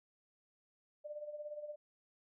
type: tone with tremolo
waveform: sine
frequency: 596 Hz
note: D5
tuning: 25 cents sharp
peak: -40 dBFS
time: 1.04-1.76 s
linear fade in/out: 20 ms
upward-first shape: sine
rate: 17 Hz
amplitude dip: 65%
effects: none